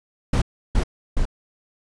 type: noise bursts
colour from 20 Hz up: brown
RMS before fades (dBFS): -18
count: 3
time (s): 0.33-1.254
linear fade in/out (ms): 5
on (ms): 88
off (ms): 330
effects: resampled to 22050 Hz